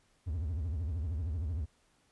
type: tone with vibrato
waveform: triangle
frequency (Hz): 80.3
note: E2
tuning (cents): -45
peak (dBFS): -30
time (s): 0.26-1.66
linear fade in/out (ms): 20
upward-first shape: triangle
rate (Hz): 13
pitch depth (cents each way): 300
effects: pink hiss -70 dBFS RMS until 2.11 s + resampled to 24000 Hz